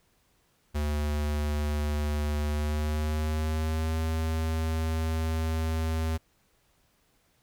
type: tone with pitch glide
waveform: square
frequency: 74.4 to 80.2 Hz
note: D2 to E2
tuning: +23 to -47 cents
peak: -27 dBFS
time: 0.74-6.18 s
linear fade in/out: 20 ms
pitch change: +130 cents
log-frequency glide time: 2.44-3.98 s
effects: pink hiss -68 dBFS RMS until 7.42 s